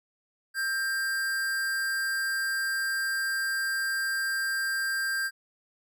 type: tone with amplitude modulation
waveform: square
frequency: 1587 Hz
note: G6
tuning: 21 cents sharp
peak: -26 dBFS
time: 0.54-5.31 s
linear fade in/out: 50 ms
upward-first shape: sine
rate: 267 Hz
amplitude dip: 35%
effects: none